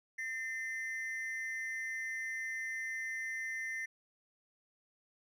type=ring-modulated tone; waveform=triangle; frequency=1941 Hz; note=B6; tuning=31 cents flat; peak=-32 dBFS; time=0.18-3.86 s; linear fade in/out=10 ms; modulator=127 Hz; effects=none